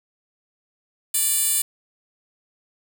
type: tone with high-pass filter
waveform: 10% pulse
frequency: 587.3 Hz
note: D5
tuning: in tune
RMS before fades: -21 dBFS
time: 1.14-1.62 s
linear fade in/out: 5 ms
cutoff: 8800 Hz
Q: 1
effects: none